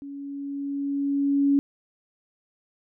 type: tone with level ramp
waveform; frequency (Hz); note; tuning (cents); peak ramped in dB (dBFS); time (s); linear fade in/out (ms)
sine; 280.6; C#4; +21; -35 to -16; 0.02-1.59; 0
effects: none